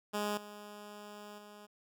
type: tone with level steps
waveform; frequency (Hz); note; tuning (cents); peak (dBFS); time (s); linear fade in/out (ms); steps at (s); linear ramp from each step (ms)
10% pulse; 207.7; G#3; 0; -25 / -39 / -43; 0.13-1.67; 20; 0.37 / 1.38; 5
effects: none